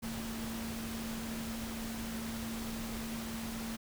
sine tone in noise, 226.3 Hz, A3, 49 cents sharp, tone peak -39 dBFS, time 0.02-3.77 s, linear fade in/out 20 ms, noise pink, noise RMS -43 dBFS, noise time 0.02-3.77 s, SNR +1 dB, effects none

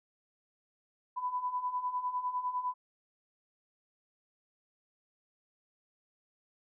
sine beating tone pair, 990 / 999.9 Hz, B5 / B5, +4 / +21 cents, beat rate 9.9 Hz, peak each -38 / -33 dBFS, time 1.16-2.74 s, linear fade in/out 20 ms, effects none

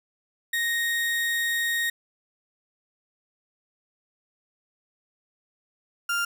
35% pulse tone pair in turn, 1864.7 / 1396.9 Hz, A#6 / F6, 0 / 0 cents, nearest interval perfect fourth, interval 500 cents, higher first, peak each -22 dBFS, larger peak neither, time 0.53-1.9 / 6.09-6.25 s, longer first, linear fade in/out 5 ms, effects none

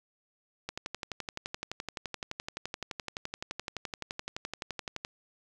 click train, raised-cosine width 0.2 ms, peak -18 dBFS, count 52, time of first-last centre 0.69-5.049 s, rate 11.7 Hz, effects none

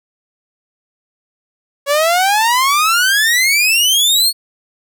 sawtooth exponential sweep, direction up, 554.4 to 4417 Hz, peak -7 dBFS, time 1.86-4.33 s, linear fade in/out 50 ms, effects none

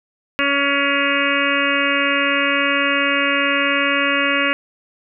harmonic tone, 281.2 Hz, C#4, 25 cents sharp, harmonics 1 / 2 / 4 / 5 / 6 / 7 / 8 / 9 / 10, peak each -24 / -24 / -24 / -24 / -24 / -24 / -24 / -24 / -24 dBFS, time 0.39-4.53 s, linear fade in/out 0 ms, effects none

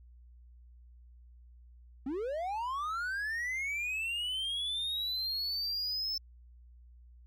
triangle linear sweep, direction up, 246.9 to 5300 Hz, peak -31 dBFS, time 2.06-6.18 s, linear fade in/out 5 ms, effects added 60 Hz sine -53 dBFS peak until 7.26 s

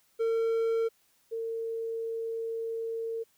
triangle / sine tone pair in turn, 454.5 / 454.5 Hz, A#4 / A#4, -44 / -44 cents, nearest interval unison, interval 0 cents, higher neither, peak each -23 / -31 dBFS, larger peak first, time 0.19-0.89 / 1.31-3.24 s, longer second, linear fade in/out 20 ms, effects white hiss -68 dBFS RMS until 3.37 s

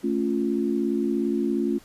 sine chord, A augmented, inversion none, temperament equal, 220 / 277.2 / 349.2 Hz, A3 / C#4 / E#4, 0 / 0 / 0 cents, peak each -26 dBFS, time 0.03-1.79 s, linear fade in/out 20 ms, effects pink hiss -53 dBFS RMS until 1.84 s + resampled to 32000 Hz

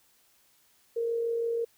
sine tone with amplitude modulation, 464.1 Hz, A#4, 8 cents flat, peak -25 dBFS, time 0.96-1.65 s, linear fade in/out 10 ms, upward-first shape sine, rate 46 Hz, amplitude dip 35%, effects white hiss -65 dBFS RMS until 1.77 s

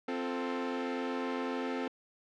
sawtooth chord, F major, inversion second, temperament equal with one note detuned, 261.6 / 349.2 / 441.5 Hz, C4 / F4 / A4, 0 / 0 / +6 cents, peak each -31 / -37 / -34 dBFS, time 0.08-1.88 s, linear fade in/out 5 ms, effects low-pass 3000 Hz 12 dB/octave

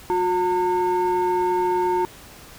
sine tone pair together, 360 / 907.1 Hz, F#4 / A#5, -47 / -47 cents, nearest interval octave + major third, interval 1600 cents, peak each -19 dBFS, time 0.1-2.05 s, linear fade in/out 0 ms, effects tanh soft clip ceiling -15 dBFS + pink hiss -44 dBFS RMS until 2.58 s

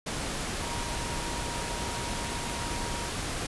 sine tone in noise, 945 Hz, A#5, 23 cents sharp, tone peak -40 dBFS, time 0.61-3.1 s, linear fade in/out 10 ms, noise pink, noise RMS -33 dBFS, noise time 0.06-3.47 s, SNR -10 dB, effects resampled to 24000 Hz

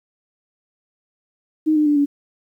sine tone with pitch steps, 311.1 / 302.4 / 294 / 285.8 Hz, D#4 / D#4 / D4 / D4, 0 / -49 / +2 / -47 cents, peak -13 dBFS, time 1.66-2.06 s, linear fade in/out 20 ms, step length 100 ms, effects 9-bit

